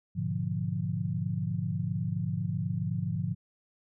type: chord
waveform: sine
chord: G# diminished seventh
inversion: none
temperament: equal with one note detuned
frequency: 103.83 / 122.55 / 146.83 / 174.61 Hz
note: G#2 / B2 / D3 / F3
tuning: 0 / -13 / 0 / 0 cents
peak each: -34 / -36 / -34 / -33 dBFS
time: 0.15-3.35 s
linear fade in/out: 20 ms
effects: none